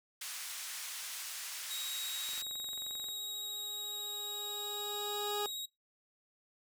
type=band-pass noise; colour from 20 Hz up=white; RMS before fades=-43 dBFS; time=0.21-2.42 s; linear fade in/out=5 ms; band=1300 to 11000 Hz; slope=12 dB/octave
type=tone with vibrato; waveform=sawtooth; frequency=3800 Hz; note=A#7; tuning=33 cents sharp; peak=-36 dBFS; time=1.7-5.66 s; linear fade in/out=10 ms; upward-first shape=sine; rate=14 Hz; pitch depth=9 cents each way
type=click train; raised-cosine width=0.5 ms; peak=-39 dBFS; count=19; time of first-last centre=2.29-3.086 s; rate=22.6 Hz
type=tone with exponential growth; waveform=20% pulse; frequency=413.5 Hz; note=G#4; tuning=8 cents flat; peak=-29 dBFS; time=2.37-5.46 s; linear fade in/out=0 ms; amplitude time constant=670 ms
effects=noise-tail reverb RT60 0.2 s tail -24 dB re dry